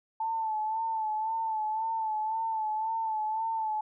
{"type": "tone with vibrato", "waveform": "sine", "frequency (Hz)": 880, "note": "A5", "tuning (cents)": 0, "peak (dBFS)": -28, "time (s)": [0.2, 3.81], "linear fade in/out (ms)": 5, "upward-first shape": "sine", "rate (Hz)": 1.9, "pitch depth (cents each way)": 45, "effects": []}